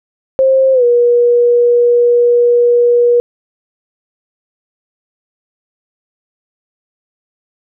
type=tone with pitch glide; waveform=sine; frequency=530 to 480.4 Hz; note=C5 to B4; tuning=+22 to -48 cents; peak=-6 dBFS; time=0.39-3.2 s; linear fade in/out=0 ms; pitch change=-170 cents; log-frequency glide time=0.73-0.84 s; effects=none